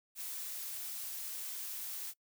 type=noise; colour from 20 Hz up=blue; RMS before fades=-42 dBFS; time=0.15-2.14 s; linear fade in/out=50 ms; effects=noise-tail reverb RT60 0.1 s tail -24 dB re dry